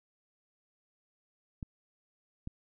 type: clicks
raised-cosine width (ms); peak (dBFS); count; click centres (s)
5; -26; 2; 1.628 / 2.474
effects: none